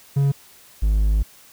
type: tone pair in turn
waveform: triangle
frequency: 139.5 / 52.15 Hz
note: C#3 / G#1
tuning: +11 / +8 cents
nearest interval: octave + perfect fourth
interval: 1703 cents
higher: first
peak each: -13 dBFS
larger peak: neither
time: 0.16-0.32 / 0.82-1.23 s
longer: second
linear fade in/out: 10 ms
effects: white hiss -49 dBFS RMS until 1.52 s